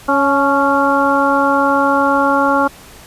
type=harmonic tone with a mistuned harmonic; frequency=277.2 Hz; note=C#4; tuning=in tune; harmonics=1 / 2 / 3 / 4 / 5; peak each=-17 / -17 / -17 / -17 / -17 dBFS; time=0.08-2.68 s; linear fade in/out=10 ms; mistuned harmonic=3; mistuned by=+37 cents; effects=pink hiss -39 dBFS RMS until 3.06 s + resampled to 32000 Hz